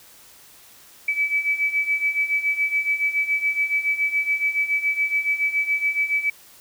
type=beating tone pair; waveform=sine; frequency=2292 / 2299.1 Hz; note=D7 / D7; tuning=-43 / -37 cents; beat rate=7.1 Hz; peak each=-25 / -21 dBFS; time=1.08-6.3 s; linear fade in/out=5 ms; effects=white hiss -49 dBFS RMS until 6.6 s